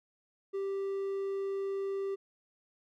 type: tone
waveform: triangle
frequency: 392 Hz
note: G4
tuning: in tune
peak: -30 dBFS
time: 0.53-2.16 s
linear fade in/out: 20 ms
effects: none